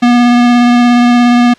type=tone with vibrato; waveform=square; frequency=241.8 Hz; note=B3; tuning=36 cents flat; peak=-5 dBFS; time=0.02-1.54 s; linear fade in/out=10 ms; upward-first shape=triangle; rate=17 Hz; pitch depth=15 cents each way; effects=white hiss -42 dBFS RMS until 1.58 s + low-pass 4000 Hz 12 dB/octave